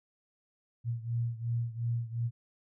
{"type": "beating tone pair", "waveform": "sine", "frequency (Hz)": [116.54, 119.34], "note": ["A#2", "A#2"], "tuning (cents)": [0, 41], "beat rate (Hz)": 2.8, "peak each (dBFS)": [-32, -35], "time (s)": [0.84, 2.31], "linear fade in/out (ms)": 50, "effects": []}